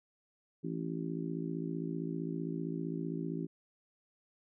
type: harmonic tone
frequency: 55.4 Hz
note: A1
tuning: 13 cents sharp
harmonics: 3 / 4 / 5 / 6 / 7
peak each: -38 / -46 / -40 / -42 / -44 dBFS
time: 0.63-3.47 s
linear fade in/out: 20 ms
effects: none